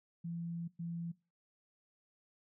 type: tone bursts at uneven times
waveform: sine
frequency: 169.2 Hz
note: E3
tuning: 45 cents sharp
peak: -38 dBFS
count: 2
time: 0.24-0.68 / 0.79-1.12 s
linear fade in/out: 10 ms
effects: noise-tail reverb RT60 0.3 s tail -21 dB re dry